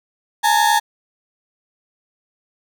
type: tone pair together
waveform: 35% pulse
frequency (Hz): 840.3 / 910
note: G#5 / A#5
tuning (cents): +20 / -42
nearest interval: minor second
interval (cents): 138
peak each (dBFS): -14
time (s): 0.43-0.8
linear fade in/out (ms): 20
effects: none